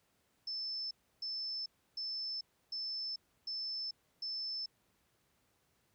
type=tone bursts; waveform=sine; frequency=5274 Hz; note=E8; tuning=in tune; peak=-37 dBFS; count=6; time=0.47-4.66 s; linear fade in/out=5 ms; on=440 ms; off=310 ms; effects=pink hiss -75 dBFS RMS until 5.94 s + high-pass 60 Hz 12 dB/octave